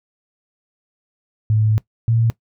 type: tone pair in turn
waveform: sine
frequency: 108.4 / 114.7 Hz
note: A2 / A#2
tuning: -25 / -28 cents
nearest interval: minor second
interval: 97 cents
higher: second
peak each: -13 dBFS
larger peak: neither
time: 1.5-1.78 / 2.08-2.3 s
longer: first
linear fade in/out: 0 ms
effects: noise-tail reverb RT60 0.1 s tail -19 dB re dry